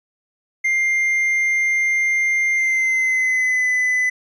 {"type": "tone with pitch glide", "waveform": "triangle", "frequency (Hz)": [2100, 2006], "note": ["C7", "B6"], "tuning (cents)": [6, 26], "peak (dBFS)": -14, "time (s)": [0.64, 4.1], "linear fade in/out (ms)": 10, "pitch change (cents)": -80, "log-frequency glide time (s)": [2.55, 3.68], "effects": ["resampled to 22050 Hz"]}